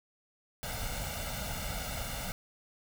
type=noise with comb filter; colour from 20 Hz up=pink; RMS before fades=-37 dBFS; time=0.63-2.32 s; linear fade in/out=0 ms; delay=1.4 ms; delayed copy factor=+0.8; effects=none